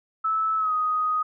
sine tone with pitch glide, 1307 to 1249.4 Hz, E6 to D#6, -15 to +7 cents, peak -21 dBFS, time 0.24-1.23 s, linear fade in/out 10 ms, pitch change -78 cents, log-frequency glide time 0.57-0.73 s, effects none

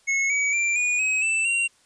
square tone with pitch steps, 2184 / 2270 / 2360 / 2453 / 2550 / 2650 / 2755 Hz, C#7 / C#7 / D7 / D#7 / D#7 / E7 / F7, -26 / +41 / +8 / -25 / +42 / +9 / -24 cents, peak -21 dBFS, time 0.07-1.68 s, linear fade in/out 20 ms, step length 230 ms, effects white hiss -60 dBFS RMS until 1.85 s + resampled to 22050 Hz

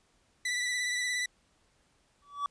sawtooth tone with vibrato, 1975.5 Hz, B6, in tune, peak -26 dBFS, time 0.45-1.26 s, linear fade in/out 5 ms, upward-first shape triangle, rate 17 Hz, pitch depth 34 cents each way
triangle tone with exponential growth, 1146 Hz, D6, 43 cents flat, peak -24 dBFS, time 2.22-2.46 s, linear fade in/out 1 ms, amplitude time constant 52 ms
effects pink hiss -69 dBFS RMS until 2.5 s + resampled to 22050 Hz

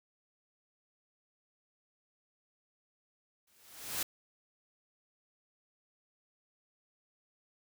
white noise with exponential growth, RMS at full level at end -32 dBFS, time 3.47-4.03 s, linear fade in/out 5 ms, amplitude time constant 120 ms, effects none

